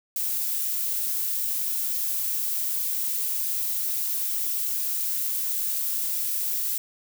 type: noise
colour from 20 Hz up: violet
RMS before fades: -27 dBFS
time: 0.16-6.78 s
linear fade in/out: 2 ms
effects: none